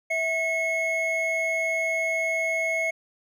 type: tone pair together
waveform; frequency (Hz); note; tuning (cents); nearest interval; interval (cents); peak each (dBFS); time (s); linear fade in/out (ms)
triangle; 653.3 / 2181; E5 / C#7; -16 / -29; octave + major sixth; 2087; -26 / -23; 0.1-2.91; 10
effects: none